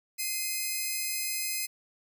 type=tone pair together; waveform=5% pulse; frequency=2085 / 2522 Hz; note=C7 / D#7; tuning=-7 / +23 cents; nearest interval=minor third; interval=330 cents; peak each=-24 / -23 dBFS; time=0.18-1.67 s; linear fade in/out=20 ms; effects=none